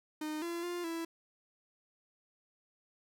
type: tone with pitch steps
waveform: 45% pulse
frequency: 306.9 / 341.1 / 350.7 / 331.2 Hz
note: D#4 / F4 / F4 / E4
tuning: -24 / -41 / +7 / +8 cents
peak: -36 dBFS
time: 0.21-1.05 s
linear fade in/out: 5 ms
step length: 210 ms
effects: none